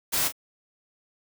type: noise with echo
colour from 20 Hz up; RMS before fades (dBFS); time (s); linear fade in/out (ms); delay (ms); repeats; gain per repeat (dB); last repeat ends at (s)
white; -25; 0.12-0.29; 20; 34; 1; -10; 0.324
effects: none